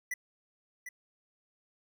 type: tone with echo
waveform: square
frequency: 1975.5 Hz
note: B6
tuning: in tune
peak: -33 dBFS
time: 0.11-0.14 s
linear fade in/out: 5 ms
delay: 750 ms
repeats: 1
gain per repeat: -8 dB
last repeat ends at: 0.89 s
effects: none